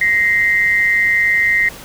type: tone pair together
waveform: sine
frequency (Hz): 1876 / 2077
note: A#6 / C7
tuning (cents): +11 / -13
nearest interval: major second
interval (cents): 176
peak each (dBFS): -14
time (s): 0.01-1.69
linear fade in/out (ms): 5
effects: pink hiss -35 dBFS RMS until 1.84 s